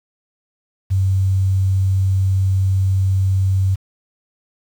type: tone with quantisation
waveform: sine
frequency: 95.5 Hz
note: G2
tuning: 45 cents flat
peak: -13 dBFS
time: 0.9-3.76 s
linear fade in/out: 20 ms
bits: 7
effects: none